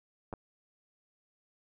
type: clicks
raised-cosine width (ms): 1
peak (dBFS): -26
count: 2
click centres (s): 0.328 / 0.337
effects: none